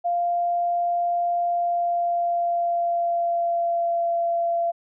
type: tone with pitch glide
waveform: sine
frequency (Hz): 696 to 682.5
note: F5 to F5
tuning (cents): -6 to -40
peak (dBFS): -20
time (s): 0.04-4.72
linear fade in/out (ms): 20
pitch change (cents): -34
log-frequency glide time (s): 1.46-4.12
effects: none